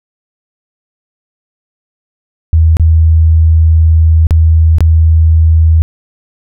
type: tone with dropouts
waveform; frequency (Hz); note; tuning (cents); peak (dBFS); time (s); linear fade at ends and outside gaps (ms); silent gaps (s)
sine; 80.5; E2; -41; -3; 2.53-5.82; 0; 2.769-2.797 / 4.269-4.308 / 4.784-4.806
effects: none